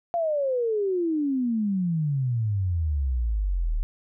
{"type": "exponential sweep", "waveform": "sine", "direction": "down", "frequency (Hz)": [700, 36.09], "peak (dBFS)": -22, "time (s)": [0.14, 3.83], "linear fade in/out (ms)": 0, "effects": []}